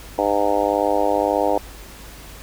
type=harmonic tone; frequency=101.8 Hz; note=G#2; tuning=34 cents flat; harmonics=3 / 4 / 5 / 6 / 7 / 8 / 9; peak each=-25 / -26 / -22 / -23 / -24 / -25 / -26 dBFS; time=0.18-1.58 s; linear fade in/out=5 ms; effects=added 51 Hz sine -41 dBFS peak until 2.42 s + pink hiss -41 dBFS RMS until 2.42 s

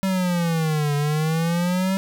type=exponential two-way sweep; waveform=square; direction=down then up; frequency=193.7 to 144 to 193.7 Hz; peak=-20 dBFS; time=0.03-1.97 s; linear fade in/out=0 ms; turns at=0.95 s; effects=none

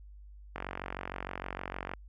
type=click train; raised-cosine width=0.5 ms; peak=-21 dBFS; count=65; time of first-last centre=0.56-1.936 s; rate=46.5 Hz; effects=added 50 Hz sine -48 dBFS peak until 2.08 s

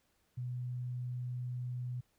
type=tone; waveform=sine; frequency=124.1 Hz; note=B2; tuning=9 cents sharp; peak=-36 dBFS; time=0.37-2.01 s; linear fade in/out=10 ms; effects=pink hiss -75 dBFS RMS until 2.18 s

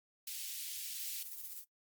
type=high-pass noise; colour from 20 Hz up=white; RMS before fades=-43 dBFS; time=0.27-1.23 s; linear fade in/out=5 ms; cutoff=2500 Hz; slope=24 dB/octave
type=noise with tremolo; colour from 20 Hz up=violet; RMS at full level=-44 dBFS; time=0.94-1.65 s; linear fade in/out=50 ms; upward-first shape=sine; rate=16 Hz; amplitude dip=50%
effects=noise-tail reverb RT60 0.1 s tail -17 dB re dry + Opus 48 kbps

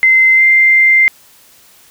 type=tone with pitch glide; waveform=sine; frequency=2068 to 2090 Hz; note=C7 to C7; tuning=-21 to -2 cents; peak=-5 dBFS; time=0.03-1.08 s; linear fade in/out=0 ms; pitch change=+19 cents; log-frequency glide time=0.35-0.43 s; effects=white hiss -45 dBFS RMS until 1.9 s

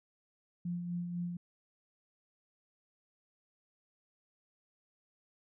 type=tone with tremolo; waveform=sine; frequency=174.61 Hz; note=F3; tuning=in tune; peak=-33 dBFS; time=0.65-1.37 s; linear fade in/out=5 ms; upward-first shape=sine; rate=4 Hz; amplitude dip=40%; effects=none

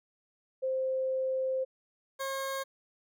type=tone pair in turn; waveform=sine / 20% pulse; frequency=523.3 / 539.6 Hz; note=C5 / C#5; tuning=0 / -47 cents; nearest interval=minor second; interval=53 cents; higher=second; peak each=-28 dBFS; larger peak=neither; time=0.62-1.65 / 2.19-2.64 s; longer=first; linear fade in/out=20 ms; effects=none

